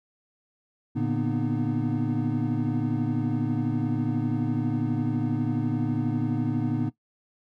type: tone cluster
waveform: triangle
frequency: 113.5 / 144 / 238.8 / 250.9 / 305 Hz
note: A#2 / D3 / A#3 / B3 / D#4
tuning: -46 / -34 / +42 / +28 / -34 cents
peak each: -28 dBFS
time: 0.95-6.9 s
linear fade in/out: 20 ms
effects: noise-tail reverb RT60 0.1 s tail -17 dB re dry + tanh soft clip ceiling -11 dBFS